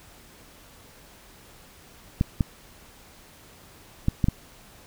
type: clicks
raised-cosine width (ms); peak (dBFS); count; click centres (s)
5; -8; 5; 2.211 / 2.408 / 4.084 / 4.242 / 4.285
effects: pink hiss -51 dBFS RMS until 4.86 s